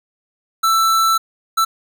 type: tone bursts at uneven times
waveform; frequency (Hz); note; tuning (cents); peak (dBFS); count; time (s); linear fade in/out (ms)
square; 1328; E6; +12; -13; 2; 0.63-1.18 / 1.57-1.65; 10
effects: none